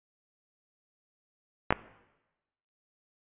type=clicks; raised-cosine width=0.5 ms; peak=-7 dBFS; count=2; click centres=1.706 / 1.725 s; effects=noise-tail reverb RT60 1.0 s tail -18 dB re dry + resampled to 8000 Hz